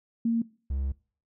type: tone pair in turn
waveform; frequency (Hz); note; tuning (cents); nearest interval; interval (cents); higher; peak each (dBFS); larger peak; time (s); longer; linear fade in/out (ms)
sine / triangle; 230.3 / 67.96; A#3 / C#2; -21 / -34; octave + major sixth; 2113; first; -22 / -25; first; 0.25-0.42 / 0.7-0.92; second; 5
effects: noise-tail reverb RT60 0.4 s tail -21 dB re dry